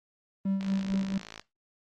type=tone with tremolo; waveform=triangle; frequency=194.2 Hz; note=G3; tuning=16 cents flat; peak=-23 dBFS; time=0.45-1.18 s; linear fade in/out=5 ms; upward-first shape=sine; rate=4.4 Hz; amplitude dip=60%
type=click train; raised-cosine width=0.2 ms; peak=-24 dBFS; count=44; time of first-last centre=0.61-1.396 s; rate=54.7 Hz
effects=noise-tail reverb RT60 0.2 s tail -18 dB re dry + Opus 24 kbps